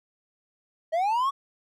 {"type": "linear sweep", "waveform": "triangle", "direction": "up", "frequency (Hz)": [622.3, 1139], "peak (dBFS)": -20, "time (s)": [0.92, 1.31], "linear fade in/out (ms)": 20, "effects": []}